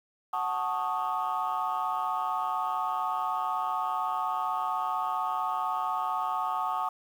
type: chord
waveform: sine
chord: D# half-diminished seventh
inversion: first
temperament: equal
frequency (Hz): 740 / 880 / 1108.7 / 1244.5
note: F#5 / A5 / C#6 / D#6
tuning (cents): 0 / 0 / 0 / 0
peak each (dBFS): -32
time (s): 0.33-6.89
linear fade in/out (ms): 5
effects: tanh soft clip ceiling -21 dBFS + 9-bit